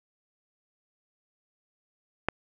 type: click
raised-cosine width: 0.5 ms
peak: -9 dBFS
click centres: 2.286 s
effects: none